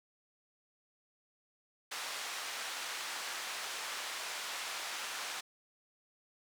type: band-pass noise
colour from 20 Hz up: pink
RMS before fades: -41 dBFS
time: 1.91-5.41 s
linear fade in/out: 10 ms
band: 1000 to 8000 Hz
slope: 12 dB/octave
effects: none